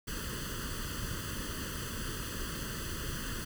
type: noise with comb filter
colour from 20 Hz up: pink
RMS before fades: -38 dBFS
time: 0.07-3.45 s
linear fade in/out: 10 ms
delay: 0.65 ms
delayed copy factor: +1
effects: none